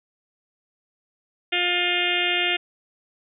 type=harmonic tone; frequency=353.9 Hz; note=F4; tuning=23 cents sharp; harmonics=1 / 2 / 4 / 5 / 6 / 7 / 8 / 9 / 10; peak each=-30 / -31 / -32 / -31 / -27 / -27 / -26 / -29 / -32 dBFS; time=1.52-2.57 s; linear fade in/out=10 ms; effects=none